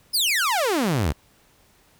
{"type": "exponential sweep", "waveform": "sawtooth", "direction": "down", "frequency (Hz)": [5274, 62.8], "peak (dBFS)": -16, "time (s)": [0.13, 1.13], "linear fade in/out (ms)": 20, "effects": ["pink hiss -58 dBFS RMS until 1.99 s"]}